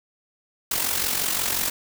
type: noise with amplitude modulation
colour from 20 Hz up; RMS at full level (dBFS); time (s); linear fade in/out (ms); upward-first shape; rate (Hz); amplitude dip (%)
white; -22; 0.71-1.7; 5; sine; 45.6; 60
effects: none